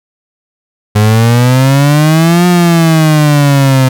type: exponential two-way sweep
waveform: 35% pulse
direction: up then down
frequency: 103.83 to 178.8 to 129.2 Hz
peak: -3 dBFS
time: 0.95-3.89 s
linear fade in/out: 10 ms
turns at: 2.47 s
effects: none